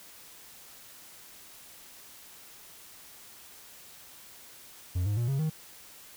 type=tone with pitch steps; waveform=triangle; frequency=90 / 103.38 / 118.76 / 136.41 / 156.7 Hz; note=F#2 / G#2 / A#2 / C#3 / D#3; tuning=-47 / -7 / +33 / -27 / +13 cents; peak=-24 dBFS; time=4.95-5.5 s; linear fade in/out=10 ms; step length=110 ms; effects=white hiss -51 dBFS RMS until 6.16 s